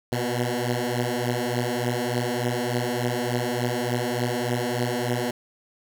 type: beating tone pair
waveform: 10% pulse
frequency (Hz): 120.5 / 123.9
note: B2 / B2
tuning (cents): -42 / +6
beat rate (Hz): 3.4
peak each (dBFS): -18 / -19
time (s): 0.12-5.31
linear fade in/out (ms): 5
effects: none